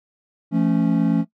triangle chord, F augmented, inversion none, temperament equal with one note detuned, 170.82 / 220 / 277.2 Hz, F3 / A3 / C#4, -38 / 0 / 0 cents, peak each -18 dBFS, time 0.51-1.25 s, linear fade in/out 50 ms, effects noise-tail reverb RT60 0.1 s tail -18 dB re dry

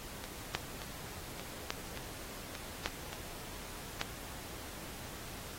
two click trains, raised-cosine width 0.2 ms, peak -24 / -14 dBFS, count 6 / 4, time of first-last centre 0.24-3.13 / 0.55-4.014 s, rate 1.73 / 0.866 Hz, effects pink hiss -47 dBFS RMS until 5.58 s + AAC 48 kbps

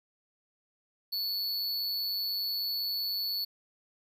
square tone with amplitude modulation, 4435 Hz, C#8, in tune, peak -28 dBFS, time 1.12-3.45 s, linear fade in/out 10 ms, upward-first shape sine, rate 196 Hz, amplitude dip 60%, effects 11-bit

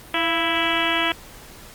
harmonic tone with a mistuned harmonic, 330 Hz, E4, 2 cents sharp, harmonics 1 / 2 / 3 / 4 / 5 / 6 / 7 / 8 / 9 / 10, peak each -28 / -28 / -28 / -28 / -28 / -28 / -28 / -28 / -28 / -28 dBFS, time 0.14-1.12 s, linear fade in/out 2 ms, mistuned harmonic 2, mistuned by +51 cents, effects pink hiss -43 dBFS RMS until 1.74 s + Opus 48 kbps

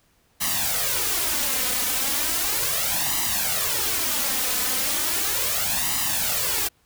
white noise with flanger, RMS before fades -24 dBFS, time 0.4-6.69 s, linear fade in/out 20 ms, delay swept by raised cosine 1 to 4 ms, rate 0.36 Hz, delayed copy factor +0.75, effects pink hiss -63 dBFS RMS until 6.85 s

